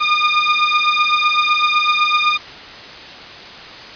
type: beating tone pair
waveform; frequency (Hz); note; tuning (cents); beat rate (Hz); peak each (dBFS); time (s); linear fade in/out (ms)
20% pulse; 1212 / 1219.9; D#6 / D#6; -46 / -35; 7.9; -11; 0-2.38; 20
effects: white hiss -34 dBFS RMS until 3.95 s + resampled to 11025 Hz

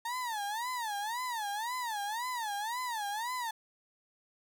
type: tone with vibrato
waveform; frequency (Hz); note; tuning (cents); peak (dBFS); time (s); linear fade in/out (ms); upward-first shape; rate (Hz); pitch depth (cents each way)
35% pulse; 904; A5; +47; -32; 0.05-3.51; 5; sine; 1.9; 200
effects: none

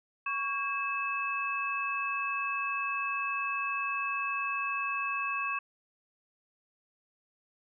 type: tone cluster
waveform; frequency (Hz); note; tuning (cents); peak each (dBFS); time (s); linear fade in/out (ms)
sine; 1118 / 1618 / 2605; C#6 / G#6 / E7; +14 / -46 / -21; -33 / -39 / -33; 0.26-5.59; 5
effects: none

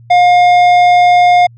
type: tone with tanh clipping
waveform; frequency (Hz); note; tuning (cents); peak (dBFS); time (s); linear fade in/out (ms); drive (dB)
sine; 712; F5; +33; -6; 0.1-1.47; 10; 11
effects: added 117 Hz sine -36 dBFS peak until 1.57 s

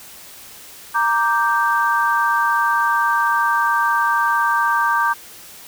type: chord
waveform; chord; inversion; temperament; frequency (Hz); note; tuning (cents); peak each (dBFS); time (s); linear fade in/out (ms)
sine; G minor; first; equal; 932.3 / 1174.7 / 1568; Bb5 / D6 / G6; 0 / 0 / 0; -19; 0.94-5.14; 20
effects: white hiss -40 dBFS RMS until 5.67 s

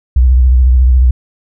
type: tone with vibrato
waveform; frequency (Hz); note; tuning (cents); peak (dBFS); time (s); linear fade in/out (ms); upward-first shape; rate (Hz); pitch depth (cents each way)
sine; 63.1; B1; +38; -4; 0.16-1.11; 5; sine; 14; 87
effects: none

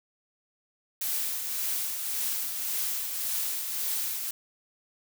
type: noise with tremolo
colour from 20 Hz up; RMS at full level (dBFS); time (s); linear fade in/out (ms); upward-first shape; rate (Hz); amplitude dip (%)
blue; -29; 1.01-4.31; 5; triangle; 1.8; 45
effects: none

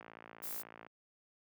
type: click train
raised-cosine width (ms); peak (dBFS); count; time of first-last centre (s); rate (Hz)
0.5; -35; 49; 0.01-0.866; 56.1
type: noise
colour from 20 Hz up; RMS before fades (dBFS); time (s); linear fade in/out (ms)
violet; -42; 0.42-0.63; 20
effects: high-pass 150 Hz 12 dB/octave

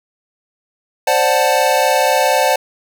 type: chord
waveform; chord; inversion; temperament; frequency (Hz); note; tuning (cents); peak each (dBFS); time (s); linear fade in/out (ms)
square; D dominant seventh; third; equal; 523.3 / 587.3 / 740 / 880; C5 / D5 / F#5 / A5; 0 / 0 / 0 / 0; -18; 1.07-2.56; 5
effects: none

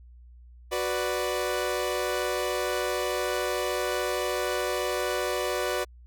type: chord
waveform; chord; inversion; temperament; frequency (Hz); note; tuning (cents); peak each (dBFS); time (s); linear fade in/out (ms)
sawtooth; B minor; second; equal; 370 / 493.9 / 587.3; F#4 / B4 / D5; 0 / 0 / 0; -27; 0.71-5.85; 20
effects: added 60 Hz sine -47 dBFS peak until 6.06 s

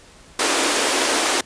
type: high-pass noise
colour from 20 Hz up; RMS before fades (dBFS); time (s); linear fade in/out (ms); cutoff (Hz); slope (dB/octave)
pink; -19; 0.39-1.41; 5; 270; 48
effects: pink hiss -47 dBFS RMS until 1.45 s + resampled to 22050 Hz

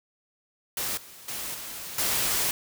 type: noise with level steps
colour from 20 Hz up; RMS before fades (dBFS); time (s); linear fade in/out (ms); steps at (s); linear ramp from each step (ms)
white; -30 / -47 / -34 / -38 / -26; 0.77-2.51; 2; 0.97 / 1.28 / 1.54 / 1.98; 5
effects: none

